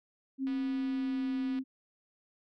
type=tone with pitch glide; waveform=sine; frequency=267.4 to 263.3 Hz; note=C4 to C4; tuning=+38 to +11 cents; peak=-30 dBFS; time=0.38-1.64 s; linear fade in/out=50 ms; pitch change=-27 cents; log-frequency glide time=0.52-1.42 s
type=click train; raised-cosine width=0.3 ms; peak=-35 dBFS; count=275; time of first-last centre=0.47-1.588 s; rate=245 Hz
effects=none